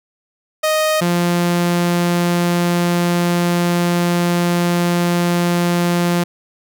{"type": "tone pair in turn", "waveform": "sawtooth", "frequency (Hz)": [622.3, 174.07], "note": ["D#5", "F3"], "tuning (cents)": [0, -5], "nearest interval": "octave + minor seventh", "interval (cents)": 2205, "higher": "first", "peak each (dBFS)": -10, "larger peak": "neither", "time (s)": [[0.63, 1.01], [1.01, 6.24]], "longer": "second", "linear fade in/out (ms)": 10, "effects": []}